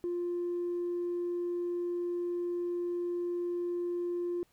triangle tone with tanh clipping, 350 Hz, F4, 4 cents sharp, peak -31 dBFS, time 0.04-4.43 s, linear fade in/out 0 ms, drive 5 dB, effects pink hiss -70 dBFS RMS until 4.52 s

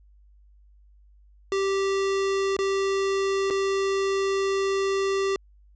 square tone with dropouts, 390.5 Hz, G4, 7 cents flat, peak -23 dBFS, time 1.52-5.36 s, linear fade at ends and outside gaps 1 ms, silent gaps 2.566-2.589 / 3.502-3.507 s, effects added 50 Hz sine -52 dBFS peak until 5.75 s + resampled to 16000 Hz

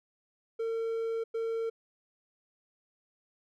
triangle tone bursts at uneven times, 454.1 Hz, A#4, 45 cents flat, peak -28 dBFS, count 2, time 0.59-1.24 / 1.34-1.7 s, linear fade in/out 10 ms, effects none

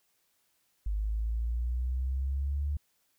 sine linear sweep, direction up, 50.4 to 73.4 Hz, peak -28 dBFS, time 0.86-2.77 s, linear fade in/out 5 ms, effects white hiss -73 dBFS RMS until 3.18 s

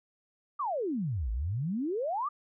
sine exponential two-way sweep, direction down then up, 1244.5 to 51.9 to 1244.5 Hz, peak -29 dBFS, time 0.59-2.29 s, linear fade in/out 10 ms, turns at 1.31 s, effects none

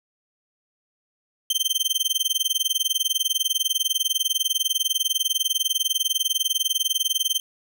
sawtooth tone with tremolo, 3128 Hz, G7, 4 cents flat, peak -14 dBFS, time 1.5-7.4 s, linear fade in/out 2 ms, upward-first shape sine, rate 20 Hz, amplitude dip 100%, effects none

